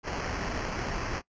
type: noise with sample-and-hold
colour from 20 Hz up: pink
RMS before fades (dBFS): -33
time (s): 0.03-1.22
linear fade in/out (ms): 50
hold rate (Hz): 3675
effects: noise-tail reverb RT60 0.1 s tail -21 dB re dry + resampled to 16000 Hz